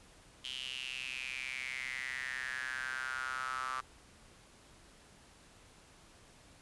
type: tone with high-pass filter sweep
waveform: sawtooth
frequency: 129.9 Hz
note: C3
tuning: 12 cents flat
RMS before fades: -40 dBFS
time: 0.44-3.81 s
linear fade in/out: 10 ms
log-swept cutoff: 3100 to 1200 Hz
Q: 8.1
effects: pink hiss -60 dBFS RMS until 6.61 s + resampled to 24000 Hz